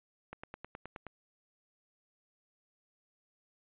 click train, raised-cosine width 0.5 ms, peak -28 dBFS, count 8, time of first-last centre 0.33-1.067 s, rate 9.5 Hz, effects resampled to 8000 Hz

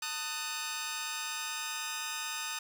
10% pulse chord, D# diminished, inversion second, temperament just, 896 / 1244.5 / 1493.4 Hz, A5 / D#6 / F#6, +31 / 0 / +16 cents, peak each -32 / -30 / -33 dBFS, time 0.02-2.59 s, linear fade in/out 5 ms, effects none

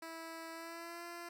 10% pulse tone with pitch glide, 327.5 to 343.6 Hz, E4 to F4, -11 to -28 cents, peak -37 dBFS, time 0.02-1.29 s, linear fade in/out 5 ms, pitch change +83 cents, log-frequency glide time 0.52-1.04 s, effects none

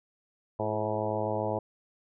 harmonic tone with a mistuned harmonic, 107.3 Hz, A2, 43 cents flat, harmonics 1 / 2 / 3 / 4 / 5 / 6 / 7 / 8 / 9, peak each -36 / -39 / -38 / -36 / -34 / -34 / -39 / -37 / -40 dBFS, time 0.59-1.59 s, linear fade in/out 5 ms, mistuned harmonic 3, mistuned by +51 cents, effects none

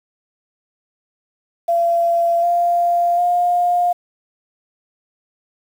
sine tone with pitch steps, 682 / 694.3 / 706.9 Hz, F5 / F5 / F5, -41 / -10 / +21 cents, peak -13 dBFS, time 1.68-3.93 s, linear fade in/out 10 ms, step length 750 ms, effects 7-bit

